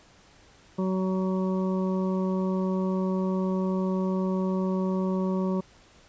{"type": "harmonic tone", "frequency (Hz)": 187.6, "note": "F#3", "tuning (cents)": 24, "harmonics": [1, 2, 3, 5, 6], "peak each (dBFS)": [-25, -31, -35, -39, -41], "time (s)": [0.78, 5.61], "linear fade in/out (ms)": 10, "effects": ["pink hiss -56 dBFS RMS until 6.08 s", "resampled to 16000 Hz"]}